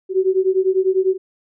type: beating tone pair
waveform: sine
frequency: 372.7 / 382.7 Hz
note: F#4 / G4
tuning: +13 / -42 cents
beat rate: 10 Hz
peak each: -17 / -17 dBFS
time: 0.09-1.18 s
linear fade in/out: 50 ms
effects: none